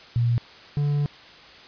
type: tone pair in turn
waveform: sine / triangle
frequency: 118.7 / 145.26 Hz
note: A#2 / D3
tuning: +32 / -19 cents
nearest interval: minor third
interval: 349 cents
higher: second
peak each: -18 dBFS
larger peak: neither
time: 0.16-0.38 / 0.77-1.06 s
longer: second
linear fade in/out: 0 ms
effects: white hiss -46 dBFS RMS until 1.67 s + resampled to 11025 Hz